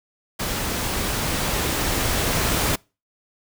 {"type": "noise with level ramp", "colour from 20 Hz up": "pink", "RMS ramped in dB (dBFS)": [-26, -21], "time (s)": [0.39, 2.76], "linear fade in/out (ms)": 10, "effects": ["noise-tail reverb RT60 0.3 s tail -26 dB re dry"]}